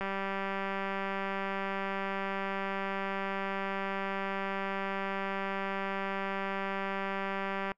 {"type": "click train", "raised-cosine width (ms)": 0.5, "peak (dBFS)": -20, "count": 1504, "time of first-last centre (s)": [0.01, 7.718], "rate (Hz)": 195, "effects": ["noise-tail reverb RT60 0.1 s tail -25 dB re dry"]}